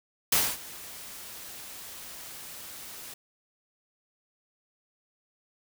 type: noise with ADSR envelope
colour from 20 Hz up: white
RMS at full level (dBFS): -22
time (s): 0.32-3.14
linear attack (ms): 5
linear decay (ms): 240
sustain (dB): -21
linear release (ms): 5
effects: none